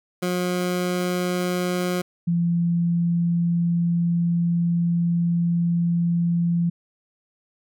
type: tone pair in turn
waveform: 20% pulse / sine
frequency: 179.5 / 171 Hz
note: F3 / F3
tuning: +48 / -36 cents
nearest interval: minor second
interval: 84 cents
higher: first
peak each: -17 / -18 dBFS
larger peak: first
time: 0.22-2.02 / 2.27-6.7 s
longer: second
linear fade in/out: 10 ms
effects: none